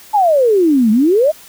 sine exponential two-way sweep, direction down then up, 880 to 207.7 to 653 Hz, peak -8 dBFS, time 0.13-1.32 s, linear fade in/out 20 ms, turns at 0.91 s, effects white hiss -40 dBFS RMS until 1.48 s

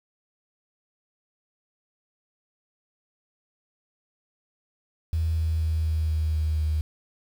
triangle tone with pitch steps, 81.1 / 80.45 / 79.8 / 79.16 / 78.52 / 77.89 / 77.26 Hz, E2 / E2 / D#2 / D#2 / D#2 / D#2 / D#2, -28 / -42 / +44 / +30 / +16 / +2 / -12 cents, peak -18 dBFS, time 5.13-6.81 s, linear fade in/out 0 ms, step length 240 ms, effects tanh soft clip ceiling -20 dBFS + 8-bit

